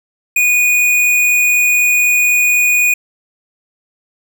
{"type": "tone", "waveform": "square", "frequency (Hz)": 2464, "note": "D#7", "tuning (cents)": -17, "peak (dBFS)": -10, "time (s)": [0.36, 2.94], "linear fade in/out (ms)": 5, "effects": ["8-bit"]}